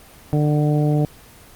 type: harmonic tone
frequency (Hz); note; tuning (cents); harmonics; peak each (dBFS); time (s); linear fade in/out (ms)
149.2; D3; +28; 1 / 2 / 3 / 4 / 5; -16 / -22 / -26 / -28 / -30; 0.33-1.05; 0
effects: pink hiss -45 dBFS RMS until 1.55 s + Opus 24 kbps